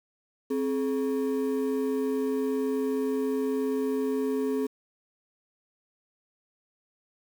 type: ring-modulated tone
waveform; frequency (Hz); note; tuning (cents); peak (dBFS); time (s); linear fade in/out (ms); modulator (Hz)
triangle; 344.7; F4; -23; -20; 0.5-4.67; 10; 80.6
effects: 8-bit